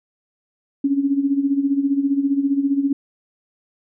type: tone with tremolo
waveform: sine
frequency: 278.4 Hz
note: C#4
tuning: 8 cents sharp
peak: -13 dBFS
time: 0.84-2.93 s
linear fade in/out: 5 ms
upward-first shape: sine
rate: 15 Hz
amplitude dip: 70%
effects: none